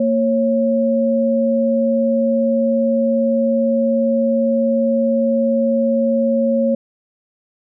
sine tone pair together, 230.6 / 548 Hz, A#3 / C#5, -19 / -20 cents, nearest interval octave + minor third, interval 1499 cents, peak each -16 dBFS, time 0-6.75 s, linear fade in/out 5 ms, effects none

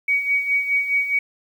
sine tone with tremolo, 2256 Hz, C#7, 30 cents sharp, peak -15 dBFS, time 0.08-1.19 s, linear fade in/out 5 ms, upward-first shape sine, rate 4.8 Hz, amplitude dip 65%, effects 8-bit

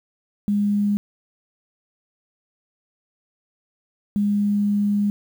sine tone pair in turn, 204.8 / 204.8 Hz, G#3 / G#3, -24 / -24 cents, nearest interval unison, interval 0 cents, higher neither, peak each -17 dBFS, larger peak neither, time 0.48-0.97 / 4.16-5.1 s, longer second, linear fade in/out 0 ms, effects 8-bit

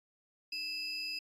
sine tone pair together, 2635 / 4969 Hz, E7 / D#8, -1 / -3 cents, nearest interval major seventh, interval 1098 cents, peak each -38 / -36 dBFS, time 0.52-1.19 s, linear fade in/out 5 ms, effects tanh soft clip ceiling -33 dBFS + AAC 64 kbps

